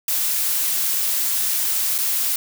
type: noise with dropouts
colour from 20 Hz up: blue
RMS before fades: -21 dBFS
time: 0.08-2.36 s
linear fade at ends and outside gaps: 2 ms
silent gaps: 1.981-1.985 s
effects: none